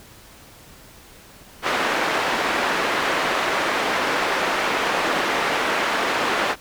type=band-pass noise; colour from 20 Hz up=white; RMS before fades=-22 dBFS; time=1.62-6.56 s; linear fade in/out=50 ms; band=290 to 1800 Hz; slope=12 dB/octave; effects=pink hiss -46 dBFS RMS until 6.6 s